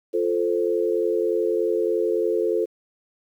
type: chord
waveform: sine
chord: F major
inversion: none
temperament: equal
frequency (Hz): 349.2 / 440 / 523.3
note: F4 / A4 / C5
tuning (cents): 0 / 0 / 0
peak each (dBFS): -24 / -22 / -27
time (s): 0.13-2.66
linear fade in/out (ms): 20
effects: 9-bit